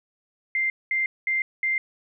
sine tone bursts, 2093 Hz, C7, in tune, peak -21 dBFS, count 4, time 0.55-1.78 s, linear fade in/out 2 ms, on 150 ms, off 210 ms, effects none

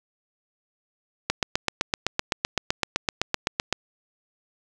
click train, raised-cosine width 0.2 ms, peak -4 dBFS, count 20, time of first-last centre 1.3-3.727 s, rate 7.83 Hz, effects none

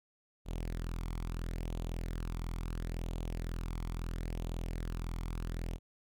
sawtooth tone with flanger, 41.91 Hz, E1, 29 cents sharp, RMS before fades -38 dBFS, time 0.45-5.79 s, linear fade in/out 50 ms, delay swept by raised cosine 0.28 to 0.91 ms, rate 0.74 Hz, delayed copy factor +0.5, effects none

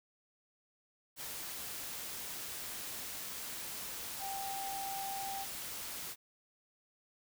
sine tone in noise, 784 Hz, G5, in tune, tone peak -39 dBFS, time 4.19-5.46 s, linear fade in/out 50 ms, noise white, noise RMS -43 dBFS, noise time 1.16-6.16 s, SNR +1 dB, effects none

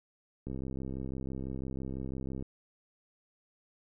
click train, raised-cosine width 3 ms, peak -26 dBFS, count 130, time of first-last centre 0.47-2.425 s, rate 66 Hz, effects none

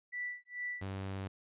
sine tone with tremolo, 1968 Hz, B6, 7 cents flat, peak -35 dBFS, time 0.12-0.83 s, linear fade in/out 20 ms, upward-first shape sine, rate 2.3 Hz, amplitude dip 100%
sawtooth tone, 96.6 Hz, G2, 25 cents flat, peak -34 dBFS, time 0.81-1.28 s, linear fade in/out 10 ms
effects resampled to 8000 Hz

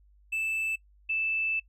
triangle / sine tone pair in turn, 2637 / 2637 Hz, E7 / E7, 0 / 0 cents, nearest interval unison, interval 0 cents, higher neither, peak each -26 dBFS, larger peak neither, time 0.32-0.76 / 1.09-1.6 s, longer second, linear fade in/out 10 ms, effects noise-tail reverb RT60 0.1 s tail -22 dB re dry + added 50 Hz sine -57 dBFS peak until 1.68 s

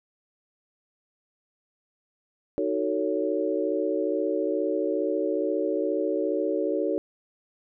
sine chord, D# half-diminished seventh, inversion none, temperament just, 311.1 / 373.4 / 448 / 560 Hz, D#4 / F#4 / A4 / C#5, 0 / +16 / +31 / +18 cents, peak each -29 dBFS, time 2.58-6.98 s, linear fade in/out 0 ms, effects none

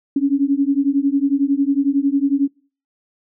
sine beating tone pair, 273.7 / 284.7 Hz, C#4 / C#4, -22 / +46 cents, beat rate 11 Hz, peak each -17 dBFS, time 0.16-2.48 s, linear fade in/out 5 ms, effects noise-tail reverb RT60 0.4 s tail -23 dB re dry

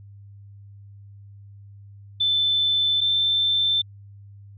sine tone pair in turn, 3526 / 3551 Hz, A7 / A7, +3 / +15 cents, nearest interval unison, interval 12 cents, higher second, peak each -18 dBFS, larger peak neither, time 2.2-3.01 / 3.01-3.82 s, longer neither, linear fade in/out 10 ms, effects added 100 Hz sine -42 dBFS peak until 4.57 s

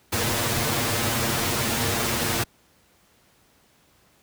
pink noise with comb filter, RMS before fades -24 dBFS, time 0.12-2.44 s, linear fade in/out 10 ms, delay 8.6 ms, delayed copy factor +0.95, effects pink hiss -60 dBFS RMS until 4.22 s + high-pass 60 Hz 12 dB/octave

